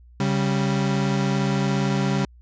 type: tone pair together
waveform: 35% pulse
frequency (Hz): 138.59 / 196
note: C#3 / G3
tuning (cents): 0 / 0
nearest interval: tritone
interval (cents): 600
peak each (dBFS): -21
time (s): 0.2-2.25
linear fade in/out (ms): 2
effects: added 60 Hz sine -46 dBFS peak until 2.41 s + resampled to 16000 Hz